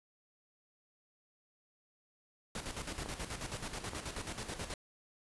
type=noise with tremolo; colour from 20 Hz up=pink; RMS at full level=-40 dBFS; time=2.55-4.74 s; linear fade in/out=2 ms; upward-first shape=square; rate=9.3 Hz; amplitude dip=60%
type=clicks; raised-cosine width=1 ms; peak=-28 dBFS; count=2; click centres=3.06 / 3.934 s
effects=resampled to 24000 Hz